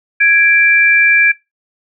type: tone pair together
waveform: sine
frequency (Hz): 1659.3 / 2349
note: G#6 / D7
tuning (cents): -2 / 0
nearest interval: tritone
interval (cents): 602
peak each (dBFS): -10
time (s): 0.2-1.32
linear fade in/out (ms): 10
effects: noise-tail reverb RT60 0.2 s tail -19 dB re dry